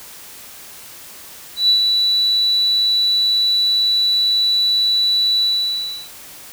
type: tone with ADSR envelope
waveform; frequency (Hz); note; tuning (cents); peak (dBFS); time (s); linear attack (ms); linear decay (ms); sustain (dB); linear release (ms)
sine; 3951; B7; 0; -9; 1.56-6.1; 130; 99; -4; 680
effects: white hiss -38 dBFS RMS until 6.52 s